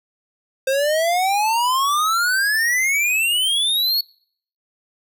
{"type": "exponential sweep", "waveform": "square", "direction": "up", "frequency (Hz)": [523, 4433], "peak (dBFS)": -17, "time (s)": [0.67, 4.01], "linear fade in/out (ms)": 5, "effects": ["noise-tail reverb RT60 0.6 s tail -26 dB re dry"]}